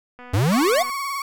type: click train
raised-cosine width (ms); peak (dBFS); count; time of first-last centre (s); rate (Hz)
0.5; -27; 176; 0.19-0.899; 247
type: exponential sweep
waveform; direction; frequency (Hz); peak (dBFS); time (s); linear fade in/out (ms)
square; up; 87.31 to 766; -17; 0.33-0.83; 10
type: tone with vibrato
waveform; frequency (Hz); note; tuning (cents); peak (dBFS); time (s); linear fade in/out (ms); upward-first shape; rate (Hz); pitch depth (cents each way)
35% pulse; 1108.7; C#6; 0; -23; 0.52-1.22; 2; sine; 19; 48
effects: none